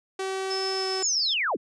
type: tone with pitch glide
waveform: sawtooth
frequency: 382.5 to 379.2 Hz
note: G4 to F#4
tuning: -42 to +43 cents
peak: -24 dBFS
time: 0.19-1.03 s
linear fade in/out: 5 ms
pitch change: -15 cents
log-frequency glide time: 0.74-0.87 s
type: tone with tremolo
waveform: sine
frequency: 5260 Hz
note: E8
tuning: 5 cents flat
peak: -28 dBFS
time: 0.5-1.34 s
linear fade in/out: 10 ms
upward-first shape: triangle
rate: 7.5 Hz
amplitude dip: 25%
type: linear sweep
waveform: sine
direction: down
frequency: 7260 to 138.59 Hz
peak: -23 dBFS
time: 1.02-1.57 s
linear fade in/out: 20 ms
effects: resampled to 22050 Hz